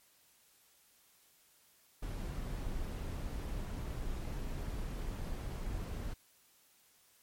brown noise, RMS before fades -39 dBFS, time 2.02-6.14 s, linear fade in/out 10 ms, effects white hiss -67 dBFS RMS until 7.22 s + MP3 64 kbps

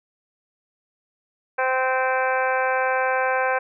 harmonic tone, 259.3 Hz, C4, 15 cents flat, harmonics 2 / 3 / 4 / 5 / 6 / 7 / 8 / 9 / 10, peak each -24 / -25 / -27 / -34 / -25 / -35 / -38 / -32 / -39 dBFS, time 1.58-3.59 s, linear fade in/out 10 ms, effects none

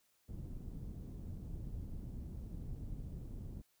pink low-pass noise, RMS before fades -45 dBFS, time 0.28-3.62 s, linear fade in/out 10 ms, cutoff 190 Hz, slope 12 dB/octave, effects white hiss -75 dBFS RMS until 3.8 s

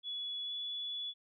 sine tone with pitch glide, 3399 to 3421 Hz, G#7 to A7, +39 to -49 cents, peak -37 dBFS, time 0.03-1.14 s, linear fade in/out 50 ms, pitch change +12 cents, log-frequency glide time 0.44-0.52 s, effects none

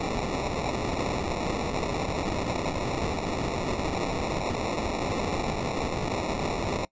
violet noise with sample-and-hold, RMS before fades -29 dBFS, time 0-6.85 s, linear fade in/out 0 ms, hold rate 1575 Hz, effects noise-tail reverb RT60 0.1 s tail -23 dB re dry + resampled to 16000 Hz

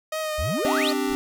sawtooth tone with vibrato, 622.3 Hz, D#5, in tune, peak -22 dBFS, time 0.12-0.93 s, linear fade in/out 5 ms, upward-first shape triangle, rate 3.5 Hz, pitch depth 29 cents each way
triangle exponential sweep, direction up, 55.9 to 4786 Hz, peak -23 dBFS, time 0.38-0.91 s, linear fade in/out 10 ms
square chord, C suspended second, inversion none, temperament equal, 261.6 / 293.7 / 392 Hz, C4 / D4 / G4, 0 / 0 / 0 cents, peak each -28 dBFS, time 0.65-1.15 s, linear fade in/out 0 ms
brown noise with exponential growth, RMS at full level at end -33 dBFS, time 1.02-1.14 s, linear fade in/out 5 ms, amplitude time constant 26 ms
effects none

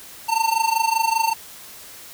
square tone with amplitude modulation, 902 Hz, A5, 43 cents sharp, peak -15 dBFS, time 0.28-1.34 s, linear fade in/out 20 ms, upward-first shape sine, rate 25.1 Hz, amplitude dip 80%, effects white hiss -41 dBFS RMS until 2.13 s

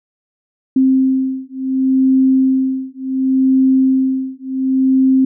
sine beating tone pair, 262.9 / 263.59 Hz, C4 / C4, +8 / +13 cents, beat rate 0.69 Hz, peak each -14 dBFS, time 0.76-5.25 s, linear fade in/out 5 ms, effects none

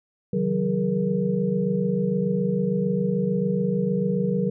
sine tone cluster, 140.1 / 161.8 / 188.6 / 418 / 474 Hz, C#3 / E3 / F#3 / G#4 / A#4, +19 / -32 / +33 / +11 / +29 cents, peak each -32 / -29 / -23 / -30 / -27 dBFS, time 0.33-4.5 s, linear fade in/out 5 ms, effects none

